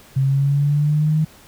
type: linear sweep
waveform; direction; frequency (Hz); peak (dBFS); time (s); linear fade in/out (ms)
sine; up; 133.3 to 157.1; -14; 0.16-1.25; 10
effects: pink hiss -47 dBFS RMS until 1.47 s